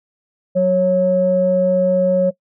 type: tone pair together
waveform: sine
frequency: 184.92 / 550 Hz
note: F#3 / C#5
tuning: -1 / -14 cents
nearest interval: octave + perfect fifth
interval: 1887 cents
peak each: -18 / -12 dBFS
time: 0.55-2.31 s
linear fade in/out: 20 ms
effects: noise-tail reverb RT60 0.1 s tail -21 dB re dry + tanh soft clip ceiling -4 dBFS